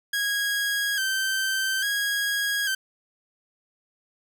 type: tone with vibrato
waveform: sawtooth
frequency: 1599 Hz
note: G6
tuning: 34 cents sharp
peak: -20 dBFS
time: 0.13-2.75 s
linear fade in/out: 5 ms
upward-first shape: square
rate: 0.59 Hz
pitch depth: 51 cents each way
effects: none